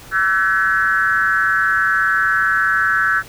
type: tone with frequency modulation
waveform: sine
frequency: 1520 Hz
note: F#6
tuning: 46 cents sharp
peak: -13 dBFS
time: 0.11-3.23 s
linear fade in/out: 50 ms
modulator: 185 Hz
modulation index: 1.2
effects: added 111 Hz sine -47 dBFS peak until 3.28 s + pink hiss -40 dBFS RMS until 3.28 s